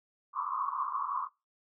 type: band-pass noise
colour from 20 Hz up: white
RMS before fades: -34 dBFS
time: 0.33-1.29 s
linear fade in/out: 50 ms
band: 1000 to 1200 Hz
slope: 96 dB/octave
effects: noise-tail reverb RT60 0.3 s tail -26 dB re dry